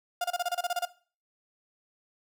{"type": "tone bursts", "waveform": "35% pulse", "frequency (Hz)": 707, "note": "F5", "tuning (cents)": 21, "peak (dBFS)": -25, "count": 11, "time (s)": [0.21, 0.853], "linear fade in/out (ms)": 5, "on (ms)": 33, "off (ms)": 28, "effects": ["noise-tail reverb RT60 0.4 s tail -18 dB re dry"]}